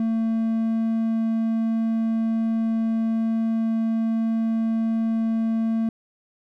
triangle tone, 225.1 Hz, A3, 40 cents sharp, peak -18 dBFS, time 0-5.89 s, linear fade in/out 2 ms, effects none

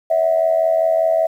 sine tone with amplitude modulation, 652 Hz, E5, 19 cents flat, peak -9 dBFS, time 0.1-1.27 s, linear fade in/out 10 ms, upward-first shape sine, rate 85.1 Hz, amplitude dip 75%, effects tanh soft clip ceiling -5 dBFS + 8-bit

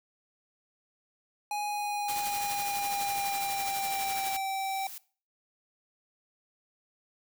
square tone with pitch glide, 830.6 to 775 Hz, G#5 to G5, 0 to -20 cents, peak -31 dBFS, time 1.51-4.87 s, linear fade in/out 2 ms, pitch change -120 cents, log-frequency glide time 1.67-4.46 s
white noise with tremolo, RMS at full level -35 dBFS, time 2.08-4.37 s, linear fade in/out 5 ms, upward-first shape triangle, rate 12 Hz, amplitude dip 55%
blue noise with exponential growth, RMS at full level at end -42 dBFS, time 3.23-4.98 s, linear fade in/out 1 ms, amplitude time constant 380 ms
effects noise-tail reverb RT60 0.4 s tail -20 dB re dry

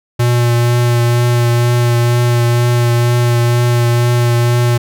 square tone with vibrato, 120 Hz, B2, 49 cents flat, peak -10 dBFS, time 0.19-4.78 s, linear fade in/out 10 ms, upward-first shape triangle, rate 2.1 Hz, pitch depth 19 cents each way, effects none

